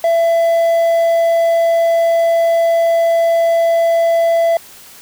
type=tone; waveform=triangle; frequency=669 Hz; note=E5; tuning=25 cents sharp; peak=-8 dBFS; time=0.04-4.57 s; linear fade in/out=2 ms; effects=white hiss -39 dBFS RMS until 5.01 s